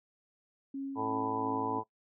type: tone with tremolo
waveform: sine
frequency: 273.5 Hz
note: C#4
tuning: 23 cents flat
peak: -34 dBFS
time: 0.74-1.79 s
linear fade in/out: 5 ms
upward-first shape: sine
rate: 2.9 Hz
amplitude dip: 35%
type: harmonic tone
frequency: 110.1 Hz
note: A2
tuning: 2 cents sharp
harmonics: 1 / 2 / 3 / 4 / 5 / 6 / 7 / 8 / 9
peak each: -46 / -47 / -44 / -37 / -48 / -47 / -41 / -38 / -36 dBFS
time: 0.95-1.84 s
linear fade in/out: 50 ms
effects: noise-tail reverb RT60 0.1 s tail -19 dB re dry